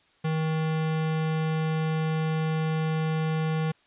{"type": "tone", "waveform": "square", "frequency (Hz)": 158.3, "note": "D#3", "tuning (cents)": 30, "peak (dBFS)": -25, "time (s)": [0.24, 3.72], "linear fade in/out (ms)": 10, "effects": ["white hiss -63 dBFS RMS until 3.86 s", "resampled to 8000 Hz"]}